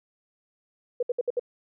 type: tone bursts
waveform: sine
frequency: 488.2 Hz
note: B4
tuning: 20 cents flat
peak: -22 dBFS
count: 5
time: 1-1.396 s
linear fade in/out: 5 ms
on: 28 ms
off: 64 ms
effects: none